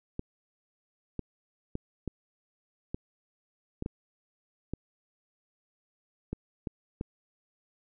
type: clicks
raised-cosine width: 3 ms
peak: -20 dBFS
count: 11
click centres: 0.194 / 1.193 / 1.754 / 2.077 / 2.945 / 3.824 / 3.861 / 4.736 / 6.33 / 6.672 / 7.011 s
effects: none